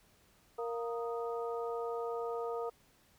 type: harmonic tone with a mistuned harmonic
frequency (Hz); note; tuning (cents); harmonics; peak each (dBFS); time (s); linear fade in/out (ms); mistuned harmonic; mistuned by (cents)
233.1; A#3; 0; 2 / 3 / 4 / 5; -36 / -43 / -46 / -44; 0.58-2.7; 10; 5; +110
effects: pink hiss -67 dBFS RMS until 3.18 s